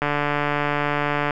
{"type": "click train", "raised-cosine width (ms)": 0.5, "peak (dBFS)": -7, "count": 189, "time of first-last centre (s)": [0.02, 1.308], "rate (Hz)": 146, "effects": []}